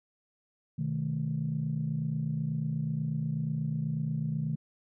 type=tone cluster; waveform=sine; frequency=126.9 / 155.1 / 217.2 Hz; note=B2 / D#3 / A3; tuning=+47 / -5 / -22 cents; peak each=-35 / -30 / -36 dBFS; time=0.78-4.56 s; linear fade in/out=10 ms; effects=tanh soft clip ceiling -20 dBFS